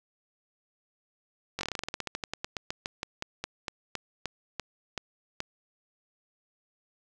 slowing click train, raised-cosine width 0.2 ms, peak -15 dBFS, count 29, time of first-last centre 1.59-5.404 s, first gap 20 ms, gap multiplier 1.12, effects none

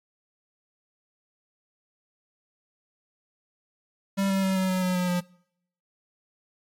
square tone with pitch steps, 196 / 193.3 / 190.64 / 188.02 / 185.43 / 182.87 / 180.36 / 177.87 Hz, G3 / G3 / G3 / F#3 / F#3 / F#3 / F#3 / F3, 0 / -24 / -48 / +28 / +4 / -20 / -44 / +32 cents, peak -23 dBFS, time 4.17-5.21 s, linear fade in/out 20 ms, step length 130 ms, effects noise-tail reverb RT60 0.7 s tail -24 dB re dry + MP3 64 kbps

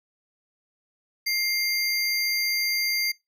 square tone pair together, 2111 / 4736 Hz, C7 / D8, +15 / +14 cents, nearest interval octave + major second, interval 1399 cents, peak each -27 dBFS, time 1.26-3.12 s, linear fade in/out 10 ms, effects noise-tail reverb RT60 0.2 s tail -23 dB re dry

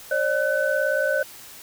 sine tone cluster, 543 / 601 / 1508 Hz, C#5 / D5 / F#6, -36 / +40 / +32 cents, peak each -24 dBFS, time 0.11-1.23 s, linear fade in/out 5 ms, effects white hiss -43 dBFS RMS until 1.62 s

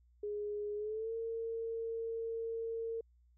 sine tone with pitch glide, 415.3 to 455.5 Hz, G#4 to A#4, 0 to -40 cents, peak -36 dBFS, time 0.23-3.01 s, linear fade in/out 5 ms, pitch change +160 cents, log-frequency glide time 0.76-1.13 s, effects added 60 Hz sine -64 dBFS peak until 3.37 s

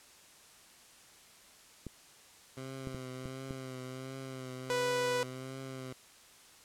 clicks, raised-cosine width 3 ms, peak -28 dBFS, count 5, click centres 1.867 / 2.872 / 2.947 / 3.257 / 3.508 s
15% pulse tone with vibrato, 130.81 Hz, C3, in tune, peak -35 dBFS, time 2.57-5.93 s, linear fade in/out 2 ms, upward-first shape triangle, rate 1.4 Hz, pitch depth 41 cents each way
sawtooth tone, 493.9 Hz, B4, in tune, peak -26 dBFS, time 4.7-5.23 s, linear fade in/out 0 ms
effects white hiss -58 dBFS RMS until 6.64 s + low-pass 10000 Hz 12 dB/octave

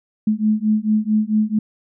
sine beating tone pair, 212.4 / 216.9 Hz, G#3 / A3, +39 / -25 cents, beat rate 4.5 Hz, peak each -18 dBFS, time 0.27-1.59 s, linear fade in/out 5 ms, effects none

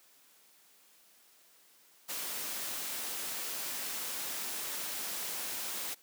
white noise, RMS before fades -38 dBFS, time 2.08-5.95 s, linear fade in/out 20 ms, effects white hiss -63 dBFS RMS until 6.02 s + high-pass 200 Hz 12 dB/octave

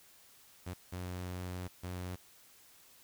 sawtooth tone bursts at uneven times, 90.5 Hz, F#2, 38 cents flat, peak -35 dBFS, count 3, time 0.66-0.74 / 0.92-1.68 / 1.83-2.16 s, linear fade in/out 10 ms, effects white hiss -61 dBFS RMS until 3.03 s

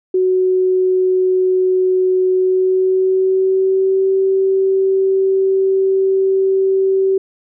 sine tone with pitch glide, 371 to 384.1 Hz, F#4 to G4, +5 to -35 cents, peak -11 dBFS, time 0.14-7.18 s, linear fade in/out 5 ms, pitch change +60 cents, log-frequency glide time 2.32-4.11 s, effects none

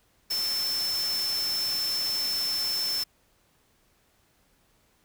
sine tone in noise, 5310 Hz, E8, 12 cents sharp, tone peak -26 dBFS, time 0.3-3.04 s, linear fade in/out 10 ms, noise white, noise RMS -36 dBFS, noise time 0.3-3.04 s, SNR +7 dB, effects pink hiss -66 dBFS RMS until 5.04 s

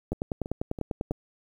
two click trains, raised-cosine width 2 ms, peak -15 / -23 dBFS, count 11 / 4, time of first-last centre 0.12-1.11 / 0.13-1.117 s, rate 10.1 / 3.04 Hz, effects 9-bit

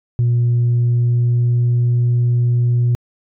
sine tone with pitch glide, 120 to 120.83 Hz, B2 to B2, -49 to -37 cents, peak -10 dBFS, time 0.19-2.95 s, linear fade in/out 0 ms, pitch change +12 cents, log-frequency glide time 0.63-1.86 s, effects tanh soft clip ceiling -10 dBFS

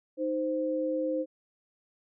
sine tone pair together, 311.1 / 520 Hz, D#4 / C5, 0 / -11 cents, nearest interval major sixth, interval 889 cents, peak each -31 / -29 dBFS, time 0.17-1.26 s, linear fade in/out 50 ms, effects none

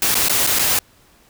white noise with dropouts, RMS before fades -17 dBFS, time 0.02-0.79 s, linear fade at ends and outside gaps 2 ms, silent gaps 0.144-0.152 / 0.285-0.295 / 0.467-0.472 / 0.588-0.593 s, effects pink hiss -53 dBFS RMS until 1.29 s

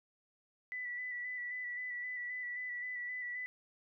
sine tone with vibrato, 1975.5 Hz, B6, in tune, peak -38 dBFS, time 0.72-3.46 s, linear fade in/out 0 ms, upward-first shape square, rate 3.8 Hz, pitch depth 21 cents each way, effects none

